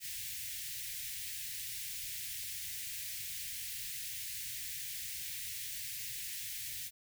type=band-stop noise; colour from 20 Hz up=white; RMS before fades=-42 dBFS; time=0-6.91 s; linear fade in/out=50 ms; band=150 to 1800 Hz; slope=48 dB/octave; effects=none